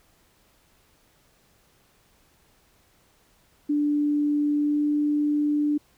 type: tone with pitch glide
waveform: sine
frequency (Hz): 293.7 to 295.4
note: D4 to D4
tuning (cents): 0 to +10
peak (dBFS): -20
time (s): 3.69-5.78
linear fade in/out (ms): 10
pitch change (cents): +10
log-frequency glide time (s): 4.58-4.82
effects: pink hiss -62 dBFS RMS until 5.97 s